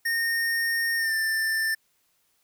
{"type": "tone with pitch glide", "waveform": "square", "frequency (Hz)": [1840, 1780.4], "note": ["A#6", "A6"], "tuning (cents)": [-23, 20], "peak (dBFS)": -24, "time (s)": [0.05, 1.75], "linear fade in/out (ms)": 10, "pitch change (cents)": -57, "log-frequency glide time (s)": [0.97, 1.14], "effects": ["white hiss -69 dBFS RMS until 2.43 s"]}